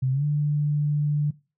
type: tone with pitch glide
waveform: sine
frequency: 130.81 to 147.68 Hz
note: C3 to D3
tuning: 0 to +10 cents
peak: -20 dBFS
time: 0.02-1.31 s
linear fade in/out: 10 ms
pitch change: +210 cents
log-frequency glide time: 0.12-0.24 s
effects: noise-tail reverb RT60 0.3 s tail -20 dB re dry